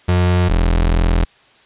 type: tone pair in turn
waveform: 35% pulse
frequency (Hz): 89.5 / 42.09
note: F2 / E1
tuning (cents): +43 / +37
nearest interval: octave + minor second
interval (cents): 1306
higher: first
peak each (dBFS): -10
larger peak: neither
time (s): 0.08-0.49 / 0.49-1.25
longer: second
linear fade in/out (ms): 10
effects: white hiss -50 dBFS RMS until 1.65 s + resampled to 8000 Hz